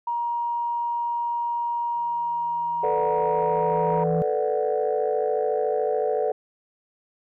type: tone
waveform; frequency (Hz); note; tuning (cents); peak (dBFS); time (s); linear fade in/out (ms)
sine; 946; A#5; +25; -23; 0.07-4.04; 5
type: tone with exponential growth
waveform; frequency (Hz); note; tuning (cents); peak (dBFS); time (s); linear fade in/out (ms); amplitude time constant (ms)
sine; 164.81; E3; 0; -21; 1.96-4.22; 0; 490
type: chord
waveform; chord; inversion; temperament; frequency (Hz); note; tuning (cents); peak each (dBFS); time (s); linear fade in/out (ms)
sine; B minor seventh; third; equal; 440 / 493.9 / 587.3 / 740; A4 / B4 / D5 / F#5; 0 / 0 / 0 / 0; -24 / -26 / -27 / -28; 2.83-6.32; 5
effects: tanh soft clip ceiling -13 dBFS